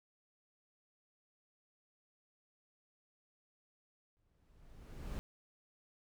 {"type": "noise with exponential growth", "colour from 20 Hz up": "brown", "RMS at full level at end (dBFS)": -39, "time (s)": [4.17, 5.19], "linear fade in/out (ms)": 0, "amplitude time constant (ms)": 220, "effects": []}